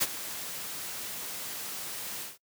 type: noise with ADSR envelope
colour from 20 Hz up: white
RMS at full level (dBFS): -24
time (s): 0-2.38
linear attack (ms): 22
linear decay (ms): 37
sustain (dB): -14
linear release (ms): 170
effects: noise-tail reverb RT60 0.1 s tail -24 dB re dry + high-pass 100 Hz 12 dB/octave